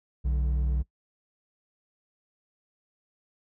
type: tone pair together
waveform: triangle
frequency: 61.73 / 146.83 Hz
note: B1 / D3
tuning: 0 / 0 cents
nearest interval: octave + minor third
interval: 1500 cents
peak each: -22 / -34 dBFS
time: 0.24-0.83 s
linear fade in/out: 20 ms
effects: noise-tail reverb RT60 0.1 s tail -20 dB re dry